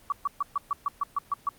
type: tone bursts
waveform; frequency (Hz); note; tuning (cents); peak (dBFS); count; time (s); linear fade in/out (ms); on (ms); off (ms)
sine; 1139; C#6; +47; -23; 10; 0.1-1.49; 2; 22; 130
effects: pink hiss -56 dBFS RMS until 1.58 s + Opus 24 kbps